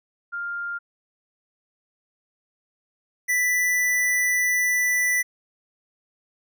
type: tone pair in turn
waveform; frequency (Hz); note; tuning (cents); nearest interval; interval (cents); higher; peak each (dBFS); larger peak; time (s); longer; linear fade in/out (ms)
sine / square; 1400 / 1979.9; F6 / B6; +4 / +4; tritone; 600; second; -27 / -20; second; 0.32-0.79 / 3.28-5.23; second; 20
effects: none